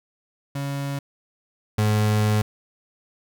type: tone pair in turn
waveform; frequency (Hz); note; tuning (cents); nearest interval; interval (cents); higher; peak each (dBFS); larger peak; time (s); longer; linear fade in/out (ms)
35% pulse; 140 / 106.44; C#3 / G#2; +18 / +43; perfect fourth; 475; first; -24 / -16; second; 0.55-0.99 / 1.78-2.42; second; 5
effects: none